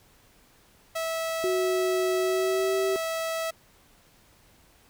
sawtooth tone, 652 Hz, E5, 19 cents flat, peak -24 dBFS, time 0.95-3.51 s, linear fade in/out 10 ms
sine tone with pitch glide, 370 to 385.5 Hz, F#4 to G4, 0 to -29 cents, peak -24 dBFS, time 1.44-2.96 s, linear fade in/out 0 ms, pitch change +71 cents, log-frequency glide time 2.17-2.78 s
effects pink hiss -59 dBFS RMS until 4.89 s

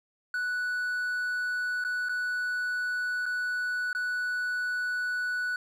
triangle tone with dropouts, 1480 Hz, F#6, in tune, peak -26 dBFS, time 0.34-5.56 s, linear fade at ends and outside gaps 2 ms, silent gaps 1.84-1.848 / 2.087-2.093 / 3.257-3.262 / 3.93-3.949 s, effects none

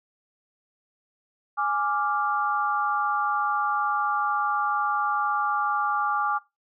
sine chord, D diminished, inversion second, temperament equal, 830.6 / 1174.7 / 1396.9 Hz, Ab5 / D6 / F6, 0 / 0 / 0 cents, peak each -27 / -25 / -30 dBFS, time 1.57-6.39 s, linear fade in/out 20 ms, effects noise-tail reverb RT60 0.2 s tail -18 dB re dry

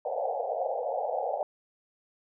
white band-pass noise, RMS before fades -31 dBFS, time 0.05-1.43 s, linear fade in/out 2 ms, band 470 to 810 Hz, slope 96 dB/octave, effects none

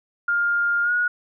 sine tone with pitch glide, 1407 to 1449.9 Hz, F6 to F#6, +12 to -36 cents, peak -18 dBFS, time 0.28-1.08 s, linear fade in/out 5 ms, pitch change +52 cents, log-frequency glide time 0.83-0.92 s, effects none

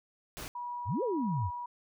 pink noise, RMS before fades -42 dBFS, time 0.37-0.48 s, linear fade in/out 0 ms
sine tone with tremolo, 969 Hz, B5, 33 cents flat, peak -35 dBFS, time 0.55-1.66 s, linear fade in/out 5 ms, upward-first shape triangle, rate 1.4 Hz, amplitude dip 25%
sine exponential two-way sweep, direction up then down, 73.42 to 539 to 78.4 Hz, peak -29 dBFS, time 0.85-1.51 s, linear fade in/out 50 ms, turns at 1.03 s
effects none

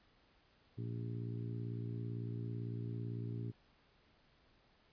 harmonic tone, 57.9 Hz, A#1, 11 cents flat, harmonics 2 / 3 / 4 / 5 / 6 / 7, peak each -40 / -50 / -51 / -51 / -55 / -54 dBFS, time 0.77-3.52 s, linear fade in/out 20 ms, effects pink hiss -70 dBFS RMS until 4.92 s + resampled to 11025 Hz

